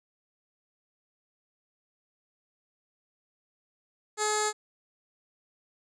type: tone with low-pass filter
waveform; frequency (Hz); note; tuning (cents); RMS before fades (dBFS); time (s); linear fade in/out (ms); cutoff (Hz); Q
15% pulse; 425; G#4; +40; -28; 4.17-4.53; 50; 7700; 4.5
effects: none

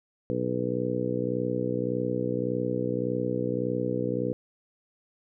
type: harmonic tone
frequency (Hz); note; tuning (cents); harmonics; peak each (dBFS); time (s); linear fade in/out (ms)
61.74; B1; 0; 2 / 3 / 4 / 5 / 6 / 7 / 8; -34 / -34 / -34 / -33 / -39 / -33 / -31; 0.3-4.33; 0
effects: none

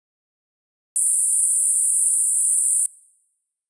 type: band-pass noise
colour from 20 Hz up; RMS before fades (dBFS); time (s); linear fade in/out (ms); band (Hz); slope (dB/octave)
white; -19; 0.96-2.86; 0; 8400 to 10000; 96
effects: noise-tail reverb RT60 1.0 s tail -24 dB re dry + resampled to 24000 Hz

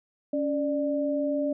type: tone pair together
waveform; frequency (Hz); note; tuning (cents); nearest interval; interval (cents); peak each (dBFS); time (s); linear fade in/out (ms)
sine; 279.9 / 593; C#4 / D5; +17 / +17; octave + minor second; 1300; -27; 0.33-1.53; 5
effects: none

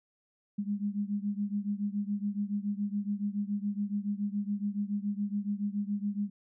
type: beating tone pair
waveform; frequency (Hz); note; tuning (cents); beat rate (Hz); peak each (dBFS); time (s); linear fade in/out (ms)
sine; 201.7 / 208.8; G3 / G#3; +50 / +10; 7.1; -32 / -34; 0.58-6.3; 10
effects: none

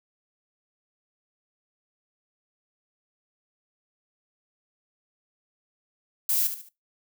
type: noise with echo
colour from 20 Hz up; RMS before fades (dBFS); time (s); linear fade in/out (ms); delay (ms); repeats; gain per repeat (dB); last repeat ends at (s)
violet; -24; 6.29-6.47; 2; 73; 3; -9; 6.689
effects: noise-tail reverb RT60 0.2 s tail -19 dB re dry

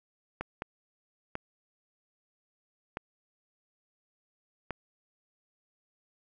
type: clicks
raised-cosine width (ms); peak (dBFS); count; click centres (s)
0.5; -19; 5; 0.41 / 0.621 / 1.354 / 2.971 / 4.707
effects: none

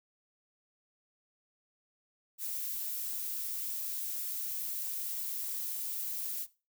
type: noise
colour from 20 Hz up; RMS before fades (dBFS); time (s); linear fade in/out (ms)
violet; -37; 2.38-6.47; 50
effects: noise-tail reverb RT60 0.3 s tail -18 dB re dry

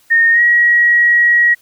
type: tone with pitch glide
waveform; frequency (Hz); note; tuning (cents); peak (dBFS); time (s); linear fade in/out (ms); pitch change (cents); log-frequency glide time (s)
sine; 1840 to 1904.9; A#6 to A#6; -23 to +37; -7; 0.1-1.55; 20; +60; 0.32-0.41
effects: white hiss -52 dBFS RMS until 1.61 s

